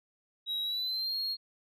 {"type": "tone with pitch glide", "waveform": "sine", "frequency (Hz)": [3848, 4270], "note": ["B7", "C8"], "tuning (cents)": [-46, 34], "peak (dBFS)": -28, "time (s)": [0.46, 1.37], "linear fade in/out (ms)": 50, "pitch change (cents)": 180, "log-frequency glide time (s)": [0.63, 1.17], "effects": ["tanh soft clip ceiling -30 dBFS"]}